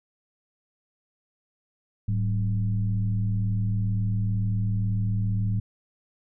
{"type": "tone with frequency modulation", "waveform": "sine", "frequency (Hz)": 105.7, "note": "G#2", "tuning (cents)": 31, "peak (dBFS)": -22, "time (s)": [2.08, 5.6], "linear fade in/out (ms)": 5, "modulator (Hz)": 82.1, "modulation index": 0.68, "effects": []}